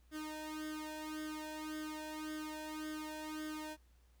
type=tone with flanger; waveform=sawtooth; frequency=308.6 Hz; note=D#4; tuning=14 cents flat; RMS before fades=-44 dBFS; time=0.11-3.77 s; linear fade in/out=50 ms; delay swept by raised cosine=0.59 to 1.2 ms; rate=1.8 Hz; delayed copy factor=+0.95; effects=added 60 Hz sine -64 dBFS peak until 4.2 s + pink hiss -75 dBFS RMS until 4.2 s